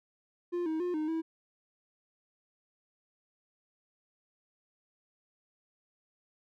triangle tone with pitch steps, 350.7 / 317.1 / 355.9 / 308.7 / 324.3 Hz, F4 / D#4 / F4 / D#4 / E4, +7 / +33 / +33 / -14 / -28 cents, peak -28 dBFS, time 0.52-1.22 s, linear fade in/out 20 ms, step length 140 ms, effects none

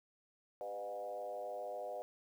sine tone with frequency modulation, 607 Hz, D#5, 43 cents flat, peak -40 dBFS, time 0.61-2.02 s, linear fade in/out 0 ms, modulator 107 Hz, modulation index 1.3, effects 11-bit

